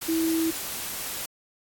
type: tone in noise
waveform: sine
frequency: 325.9 Hz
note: E4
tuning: 20 cents flat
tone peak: -22 dBFS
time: 0.08-0.51 s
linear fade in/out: 10 ms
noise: white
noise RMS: -33 dBFS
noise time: 0.01-1.26 s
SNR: +8 dB
effects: AAC 64 kbps